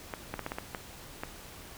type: clicks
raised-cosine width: 0.5 ms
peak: -19 dBFS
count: 8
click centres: 0.138 / 0.34 / 0.393 / 0.464 / 0.519 / 0.585 / 0.748 / 1.235 s
effects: pink hiss -48 dBFS RMS until 1.77 s